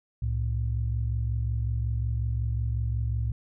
sine tone pair together, 66.7 / 112.18 Hz, C2 / A2, +34 / +34 cents, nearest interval major sixth, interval 900 cents, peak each -27 dBFS, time 0.22-3.32 s, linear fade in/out 5 ms, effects tanh soft clip ceiling -18 dBFS

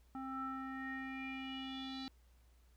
square tone with low-pass filter sweep, 265 Hz, C4, 22 cents sharp, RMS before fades -44 dBFS, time 0.15-2.08 s, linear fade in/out 0 ms, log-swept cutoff 1100 to 4200 Hz, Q 7.8, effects added 60 Hz sine -64 dBFS peak until 2.76 s + pink hiss -75 dBFS RMS until 2.76 s

